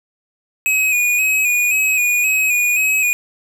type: tone with vibrato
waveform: square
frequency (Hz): 2500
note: D#7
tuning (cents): +8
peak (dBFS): -14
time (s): 0.66-3.13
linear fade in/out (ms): 0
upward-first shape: square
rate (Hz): 1.9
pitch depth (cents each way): 34
effects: 7-bit